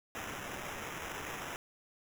violet noise with sample-and-hold, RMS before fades -42 dBFS, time 0.15-1.56 s, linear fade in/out 0 ms, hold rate 4410 Hz, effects none

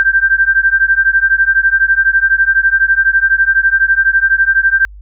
sine beating tone pair, 1568 / 1580 Hz, G6 / G6, 0 / +13 cents, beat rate 12 Hz, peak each -11 / -11 dBFS, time 0-4.85 s, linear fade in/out 0 ms, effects added 50 Hz sine -31 dBFS peak until 5.01 s

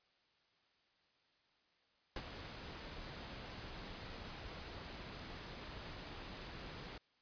pink noise with ADSR envelope, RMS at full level -41 dBFS, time 2.16-6.98 s, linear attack 3 ms, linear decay 43 ms, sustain -8 dB, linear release 4 ms, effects white hiss -75 dBFS RMS until 7.21 s + resampled to 11025 Hz

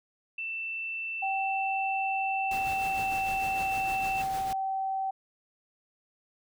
sine tone, 2669 Hz, E7, 21 cents sharp, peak -32 dBFS, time 0.38-4.22 s, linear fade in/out 5 ms
sine tone with pitch glide, 776 to 770.6 Hz, G5 to G5, -18 to -30 cents, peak -28 dBFS, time 1.22-5.11 s, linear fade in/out 10 ms, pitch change -12 cents, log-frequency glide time 1.52-4.54 s
pink noise with tremolo, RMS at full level -40 dBFS, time 2.51-4.53 s, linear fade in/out 2 ms, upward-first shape sine, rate 6.6 Hz, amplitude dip 45%
effects none

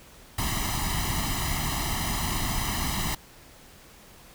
pink noise with comb filter, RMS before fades -28 dBFS, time 0.38-3.15 s, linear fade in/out 5 ms, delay 1 ms, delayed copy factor +0.9, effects pink hiss -51 dBFS RMS until 4.34 s

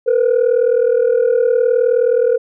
sine tone pair together, 462 / 501.3 Hz, A#4 / B4, -16 / +26 cents, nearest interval minor second, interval 142 cents, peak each -12 dBFS, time 0.06-2.38 s, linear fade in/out 20 ms, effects tanh soft clip ceiling -7 dBFS

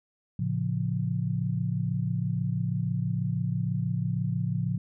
sine chord, A augmented, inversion none, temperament equal with one note detuned, 112.44 / 138.59 / 174.61 Hz, A2 / C#3 / E#3, +38 / 0 / 0 cents, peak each -30 dBFS, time 0.39-4.78 s, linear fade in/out 5 ms, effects none

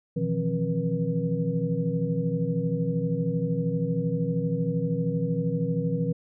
sine tone cluster, 122.8 / 159.9 / 172.7 / 268.1 / 481.8 Hz, B2 / D#3 / F3 / C4 / B4, -9 / +48 / -19 / +42 / -43 cents, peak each -33 / -28 / -28 / -34 / -31 dBFS, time 0.16-6.13 s, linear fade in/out 10 ms, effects none

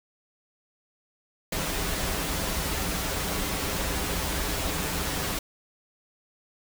pink noise with comb filter, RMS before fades -29 dBFS, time 1.52-5.39 s, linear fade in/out 5 ms, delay 8.5 ms, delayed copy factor -0.55, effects none

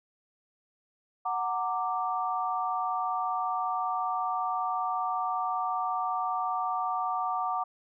sine chord, Gb augmented, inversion none, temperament equal with one note detuned, 740 / 920 / 1174.7 Hz, Gb5 / Bb5 / D6, 0 / -23 / 0 cents, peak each -31 / -34 / -31 dBFS, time 1.25-7.64 s, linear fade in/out 10 ms, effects none

